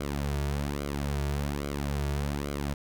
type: tone with flanger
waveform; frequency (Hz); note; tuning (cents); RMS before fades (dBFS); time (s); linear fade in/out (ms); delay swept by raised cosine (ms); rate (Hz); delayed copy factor
sawtooth; 71.4; D2; -48; -31; 0-2.74; 5; 1.1 to 3.9; 1.2; -0.75
effects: none